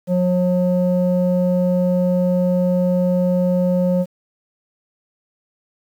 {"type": "tone with low-pass filter", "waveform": "square", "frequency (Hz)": 180, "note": "F#3", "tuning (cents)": -47, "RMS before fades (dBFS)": -17, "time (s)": [0.07, 4.06], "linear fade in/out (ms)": 50, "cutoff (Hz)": 490, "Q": 3.2, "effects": ["8-bit"]}